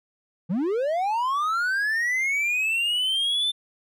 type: linear sweep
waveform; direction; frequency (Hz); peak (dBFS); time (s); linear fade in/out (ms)
triangle; up; 153.6 to 3568; -20; 0.49-3.52; 20
effects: none